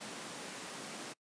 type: high-pass noise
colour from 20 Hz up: pink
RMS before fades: -45 dBFS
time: 0-1.14 s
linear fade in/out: 20 ms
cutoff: 180 Hz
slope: 24 dB/octave
effects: noise-tail reverb RT60 0.1 s tail -24 dB re dry + resampled to 22050 Hz